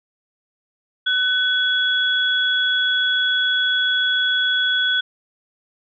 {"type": "tone pair together", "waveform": "sine", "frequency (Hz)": [1500, 3367], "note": ["F#6", "G#7"], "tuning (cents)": [23, 23], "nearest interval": "octave + major second", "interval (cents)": 1400, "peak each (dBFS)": -19, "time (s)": [1.06, 5.01], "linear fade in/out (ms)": 10, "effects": []}